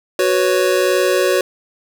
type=chord; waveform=square; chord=F# suspended fourth; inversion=none; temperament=just; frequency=370 / 493.3 / 555 Hz; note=F#4 / B4 / C#5; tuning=0 / -2 / +2 cents; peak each=-17 / -20 / -18 dBFS; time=0.19-1.41 s; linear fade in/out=2 ms; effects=none